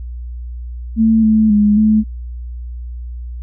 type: tone with pitch steps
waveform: sine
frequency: 222.9 / 217.8 / 208 / 215.8 Hz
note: A3 / A3 / G#3 / A3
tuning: +23 / -17 / +3 / -33 cents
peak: -8 dBFS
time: 0.96-2.04 s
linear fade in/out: 50 ms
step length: 270 ms
effects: added 60 Hz sine -24 dBFS peak until 3.42 s